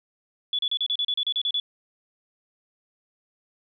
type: tone bursts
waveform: sine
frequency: 3430 Hz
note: A7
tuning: 45 cents flat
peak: -22 dBFS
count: 12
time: 0.53-1.6 s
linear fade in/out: 2 ms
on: 58 ms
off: 34 ms
effects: none